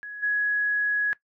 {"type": "tone with level steps", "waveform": "sine", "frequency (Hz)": 1675, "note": "G#6", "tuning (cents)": 14, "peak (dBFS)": [-34, -21], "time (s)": [0.03, 1.13], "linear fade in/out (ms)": 0, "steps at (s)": 0.22, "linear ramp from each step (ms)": 20, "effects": ["noise-tail reverb RT60 0.1 s tail -19 dB re dry"]}